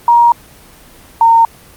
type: tone pair in turn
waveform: sine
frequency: 945 / 916 Hz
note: A#5 / A#5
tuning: +23 / -31 cents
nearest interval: minor second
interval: 54 cents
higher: first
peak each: -4 dBFS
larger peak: neither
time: 0.08-0.32 / 1.21-1.45 s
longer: neither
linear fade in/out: 2 ms
effects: pink hiss -40 dBFS RMS until 1.76 s + Opus 24 kbps